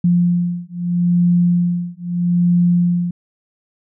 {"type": "beating tone pair", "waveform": "sine", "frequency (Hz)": [174.61, 175.39], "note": ["F3", "F3"], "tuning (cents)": [0, 8], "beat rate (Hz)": 0.78, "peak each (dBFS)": -16, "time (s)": [0.04, 3.11], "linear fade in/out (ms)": 5, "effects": []}